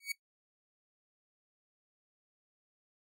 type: tone with exponential growth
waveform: sawtooth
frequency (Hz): 2245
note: C#7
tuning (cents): +21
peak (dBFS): -27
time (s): 0-0.12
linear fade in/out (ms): 5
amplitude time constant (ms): 26
effects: noise-tail reverb RT60 0.1 s tail -18 dB re dry